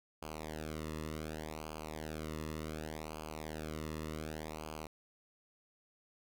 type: tone with flanger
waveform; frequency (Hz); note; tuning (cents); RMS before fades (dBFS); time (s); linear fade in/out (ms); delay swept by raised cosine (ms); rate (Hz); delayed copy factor
sawtooth; 77.78; D#2; 0; -43; 0.22-4.87; 5; 0.53 to 1.31; 0.67; -0.9
effects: none